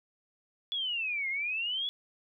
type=exponential two-way sweep; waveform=sine; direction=down then up; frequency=3437 to 2096 to 3437 Hz; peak=-30 dBFS; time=0.72-1.89 s; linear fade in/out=0 ms; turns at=1.29 s; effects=none